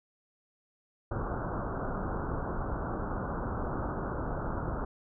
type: low-pass noise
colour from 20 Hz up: pink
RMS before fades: -34 dBFS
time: 1.11-4.85 s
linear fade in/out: 5 ms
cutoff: 1500 Hz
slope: 96 dB/octave
effects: none